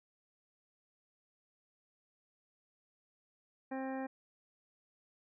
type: harmonic tone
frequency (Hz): 264.8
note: C4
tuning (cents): +21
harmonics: 1 / 2 / 3 / 4 / 5 / 6 / 7 / 9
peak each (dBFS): -39 / -43 / -44 / -53 / -60 / -53 / -52 / -60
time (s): 3.71-4.07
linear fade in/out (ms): 10
effects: none

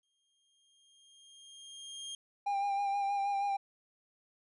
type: tone with exponential growth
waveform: sawtooth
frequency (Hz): 3217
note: G7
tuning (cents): +44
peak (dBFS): -36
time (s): 0.03-2.15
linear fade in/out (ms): 2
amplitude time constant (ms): 460
type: tone with vibrato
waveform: triangle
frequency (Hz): 800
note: G5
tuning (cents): +35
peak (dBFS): -28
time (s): 2.46-3.57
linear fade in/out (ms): 10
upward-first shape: sine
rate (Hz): 6.3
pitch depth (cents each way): 26
effects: resampled to 24000 Hz

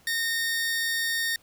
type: tone pair together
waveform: sawtooth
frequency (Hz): 1838 / 4552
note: A#6 / C#8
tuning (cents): -25 / +45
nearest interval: octave + major third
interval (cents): 1570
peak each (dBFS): -22 / -33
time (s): 0.07-1.36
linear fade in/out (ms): 2
effects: pink hiss -59 dBFS RMS until 1.42 s

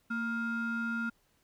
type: ring-modulated tone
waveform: triangle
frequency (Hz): 587.3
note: D5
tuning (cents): 0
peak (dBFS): -26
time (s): 0.1-1.1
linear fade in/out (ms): 10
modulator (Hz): 816
effects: pink hiss -71 dBFS RMS until 1.43 s

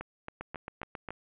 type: two click trains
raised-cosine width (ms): 0.5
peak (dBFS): -23 / -23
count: 6 / 5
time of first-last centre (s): 0.41-1.088 / 0.01-1.106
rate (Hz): 7.38 / 3.65
effects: resampled to 8000 Hz + 9-bit

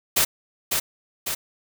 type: noise with echo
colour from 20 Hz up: white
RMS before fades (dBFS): -19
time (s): 0.16-0.25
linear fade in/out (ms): 10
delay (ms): 550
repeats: 2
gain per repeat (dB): -4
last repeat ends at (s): 1.35
effects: none

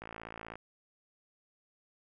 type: click train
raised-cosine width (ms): 0.5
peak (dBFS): -28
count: 31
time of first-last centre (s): 0.02-0.556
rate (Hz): 56
effects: none

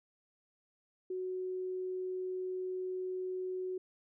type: tone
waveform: sine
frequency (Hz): 370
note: F#4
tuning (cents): 0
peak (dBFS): -35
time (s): 1.1-3.78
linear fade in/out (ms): 5
effects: none

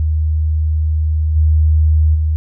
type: tone with level steps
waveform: sine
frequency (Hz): 77.7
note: D#2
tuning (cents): -2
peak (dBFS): -12 / -8 / -12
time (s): 0-2.36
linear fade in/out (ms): 0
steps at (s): 1.35 / 2.14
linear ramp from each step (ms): 20
effects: none

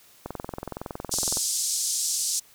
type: click train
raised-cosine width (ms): 1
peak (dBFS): -18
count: 25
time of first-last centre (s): 0.26-1.371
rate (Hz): 21.6
type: band-pass noise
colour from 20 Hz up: white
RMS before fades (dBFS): -27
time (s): 1.11-2.4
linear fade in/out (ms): 10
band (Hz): 5000 to 8800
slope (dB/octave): 24
effects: white hiss -55 dBFS RMS until 2.54 s

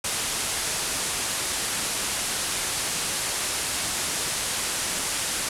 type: low-pass noise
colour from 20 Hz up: white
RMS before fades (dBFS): -28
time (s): 0.04-5.49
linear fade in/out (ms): 5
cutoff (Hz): 11000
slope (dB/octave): 48
effects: none

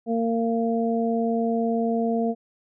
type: harmonic tone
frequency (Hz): 229.5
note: A#3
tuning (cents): -27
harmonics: 1 / 2 / 3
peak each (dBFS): -23 / -26 / -28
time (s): 0.06-2.35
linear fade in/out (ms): 50
effects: none

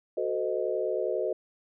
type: chord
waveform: sine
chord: F# diminished seventh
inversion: none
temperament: equal with one note detuned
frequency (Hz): 370 / 440 / 512.2 / 622.3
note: F#4 / A4 / C5 / Eb5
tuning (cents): 0 / 0 / -37 / 0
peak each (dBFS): -32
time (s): 0.17-1.33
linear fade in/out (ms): 5
effects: none

